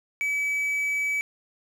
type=tone with quantisation; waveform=triangle; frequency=2289 Hz; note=D7; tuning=45 cents flat; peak=-22 dBFS; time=0.21-1.21 s; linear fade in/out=0 ms; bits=8; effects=none